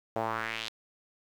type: tone with band-pass filter sweep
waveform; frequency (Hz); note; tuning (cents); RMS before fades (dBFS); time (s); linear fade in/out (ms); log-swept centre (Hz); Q
sawtooth; 112.2; A2; +34; -34; 0.16-0.69; 0; 640 to 4000; 2.5
effects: 9-bit